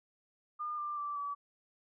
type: tone with pitch steps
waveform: sine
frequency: 1210 / 1188.5 / 1167.4 / 1146.7 Hz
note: D#6 / D6 / D6 / D6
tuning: -49 / +20 / -11 / -42 cents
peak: -35 dBFS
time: 0.59-1.35 s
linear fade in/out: 20 ms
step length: 190 ms
effects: none